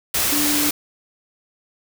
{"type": "tone in noise", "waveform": "sine", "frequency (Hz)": 293.7, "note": "D4", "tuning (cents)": 0, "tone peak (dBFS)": -22, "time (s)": [0.32, 0.7], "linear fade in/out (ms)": 5, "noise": "white", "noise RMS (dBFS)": -20, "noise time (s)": [0.14, 0.71], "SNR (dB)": -5, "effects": []}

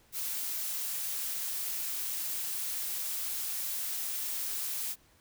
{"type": "noise", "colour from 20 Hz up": "blue", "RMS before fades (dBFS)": -35, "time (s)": [0.12, 4.96], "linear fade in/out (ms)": 50, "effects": ["pink hiss -64 dBFS RMS until 5.2 s"]}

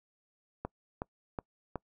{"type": "click train", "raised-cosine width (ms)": 1, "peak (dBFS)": -21, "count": 4, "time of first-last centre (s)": [0.65, 1.757], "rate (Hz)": 2.71, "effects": ["noise-tail reverb RT60 0.1 s tail -26 dB re dry"]}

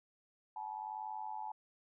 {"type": "tone with amplitude modulation", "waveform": "sine", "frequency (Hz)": 862, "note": "A5", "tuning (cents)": -36, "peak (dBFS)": -36, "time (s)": [0.56, 1.52], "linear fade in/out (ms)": 5, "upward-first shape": "sine", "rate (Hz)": 101, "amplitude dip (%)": 90, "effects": []}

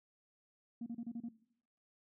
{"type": "tone bursts", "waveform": "sine", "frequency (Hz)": 234.1, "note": "A#3", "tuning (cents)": 8, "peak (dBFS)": -38, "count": 6, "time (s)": [0.81, 1.288], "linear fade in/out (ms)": 5, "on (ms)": 53, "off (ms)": 32, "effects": ["noise-tail reverb RT60 0.7 s tail -20 dB re dry", "tanh soft clip ceiling -36 dBFS"]}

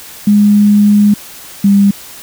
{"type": "tone pair in turn", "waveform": "sine", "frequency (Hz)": [206.5, 199.81], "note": ["G#3", "G3"], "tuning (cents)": [-10, 33], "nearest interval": "minor second", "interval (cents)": 57, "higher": "first", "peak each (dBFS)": -4, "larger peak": "neither", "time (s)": [[0.27, 1.14], [1.64, 1.91]], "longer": "first", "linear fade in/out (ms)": 5, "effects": ["white hiss -32 dBFS RMS until 2.22 s"]}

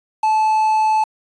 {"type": "tone with quantisation", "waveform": "triangle", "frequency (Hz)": 869, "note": "A5", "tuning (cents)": -22, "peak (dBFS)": -11, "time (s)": [0.23, 1.04], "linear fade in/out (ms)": 5, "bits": 6, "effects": ["resampled to 22050 Hz"]}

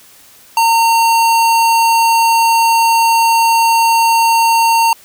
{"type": "tone", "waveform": "square", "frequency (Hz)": 915, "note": "A#5", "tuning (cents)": -32, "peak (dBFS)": -9, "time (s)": [0.57, 4.93], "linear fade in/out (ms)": 2, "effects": ["white hiss -43 dBFS RMS until 5.04 s"]}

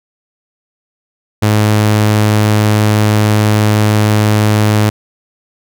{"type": "tone", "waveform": "sawtooth", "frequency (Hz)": 106.2, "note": "G#2", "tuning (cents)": 39, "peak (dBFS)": -4, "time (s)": [1.42, 4.9], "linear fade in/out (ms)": 10, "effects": []}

